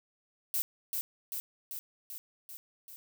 violet noise with echo, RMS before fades -31 dBFS, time 0.54-0.62 s, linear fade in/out 0 ms, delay 390 ms, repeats 6, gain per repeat -3 dB, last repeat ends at 2.96 s, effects none

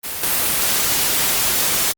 white noise with level steps, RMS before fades -26 / -18 dBFS, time 0.03-1.93 s, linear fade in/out 20 ms, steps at 0.23 s, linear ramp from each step 2 ms, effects Opus 32 kbps

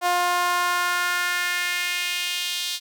sawtooth tone with high-pass filter sweep, 354.5 Hz, F4, 26 cents sharp, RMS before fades -24 dBFS, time 0.01-2.8 s, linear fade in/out 50 ms, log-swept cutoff 760 to 3700 Hz, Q 2.3, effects none

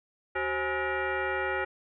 sine tone with frequency modulation, 531 Hz, C5, 25 cents sharp, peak -27 dBFS, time 0.35-1.65 s, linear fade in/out 10 ms, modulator 455 Hz, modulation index 3.6, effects none

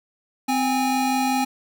square tone pair together, 258.6 / 821 Hz, C4 / G#5, -20 / -20 cents, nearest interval octave + minor sixth, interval 2000 cents, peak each -23 dBFS, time 0.48-1.45 s, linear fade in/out 10 ms, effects none

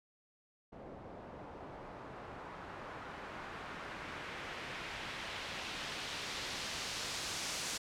white noise with low-pass filter sweep, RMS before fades -44 dBFS, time 0.72-7.78 s, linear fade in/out 10 ms, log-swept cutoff 570 to 6900 Hz, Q 1, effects none

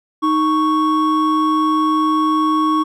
triangle tone pair together, 311.3 / 1108.7 Hz, D#4 / C#6, +1 / 0 cents, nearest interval octave + minor seventh, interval 2199 cents, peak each -14 dBFS, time 0.22-2.84 s, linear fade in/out 20 ms, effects none

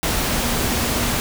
sine tone in noise, 237.5 Hz, A#3, 33 cents sharp, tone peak -28 dBFS, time 0.31-1.11 s, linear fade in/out 0 ms, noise pink, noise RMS -21 dBFS, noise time 0.03-1.2 s, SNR -10 dB, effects none

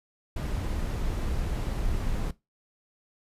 brown noise, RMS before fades -29 dBFS, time 0.36-2.31 s, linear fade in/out 5 ms, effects noise-tail reverb RT60 0.2 s tail -18 dB re dry + resampled to 32000 Hz

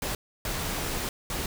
pink noise bursts at uneven times, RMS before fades -31 dBFS, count 3, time 0.02-0.15 / 0.45-1.09 / 1.3-1.46 s, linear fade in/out 2 ms, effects none

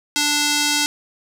square tone with band-pass filter, 293.7 Hz, D4, in tune, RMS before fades -19 dBFS, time 0.16-0.86 s, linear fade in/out 0 ms, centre 5500 Hz, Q 1, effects none

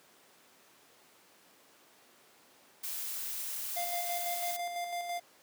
blue noise, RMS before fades -38 dBFS, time 2.83-4.57 s, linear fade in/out 10 ms
square tone with tremolo, 698.5 Hz, F5, in tune, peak -34 dBFS, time 3.76-5.2 s, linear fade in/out 10 ms, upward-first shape square, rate 6 Hz, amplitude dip 40%
effects pink hiss -61 dBFS RMS until 5.42 s + high-pass 300 Hz 12 dB/octave

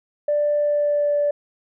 sine tone with pitch glide, 589 to 582.6 Hz, D5 to D5, +5 to -14 cents, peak -16 dBFS, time 0.28-1.31 s, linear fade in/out 5 ms, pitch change -19 cents, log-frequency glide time 0.56-1.18 s, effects tanh soft clip ceiling -12 dBFS

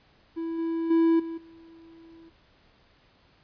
triangle tone with level steps, 329.6 Hz, E4, in tune, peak -27 / -24 / -16 / -30 / -46 dBFS, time 0.36-2.3 s, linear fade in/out 20 ms, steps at 0.58 / 0.9 / 1.19 / 1.37 s, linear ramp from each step 10 ms, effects pink hiss -61 dBFS RMS until 3.43 s + resampled to 11025 Hz

